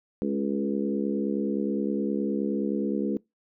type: harmonic tone with a mistuned harmonic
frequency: 69.6 Hz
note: C#2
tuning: 8 cents sharp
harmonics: 3 / 4 / 5 / 6 / 7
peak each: -28 / -30 / -32 / -34 / -35 dBFS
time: 0.22-3.17 s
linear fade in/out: 0 ms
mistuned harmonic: 6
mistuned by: +15 cents
effects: noise-tail reverb RT60 0.2 s tail -23 dB re dry